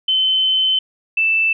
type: tone pair in turn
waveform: sine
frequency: 3062 / 2648 Hz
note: G7 / E7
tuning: -41 / +7 cents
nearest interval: minor third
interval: 252 cents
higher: first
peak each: -13 dBFS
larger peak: neither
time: 0.08-0.79 / 1.17-1.53 s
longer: first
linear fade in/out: 5 ms
effects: none